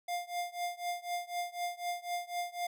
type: tone with tremolo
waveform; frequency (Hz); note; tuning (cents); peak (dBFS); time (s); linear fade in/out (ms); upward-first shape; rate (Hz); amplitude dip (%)
square; 703; F5; +11; -32; 0.08-2.67; 5; triangle; 4; 95
effects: none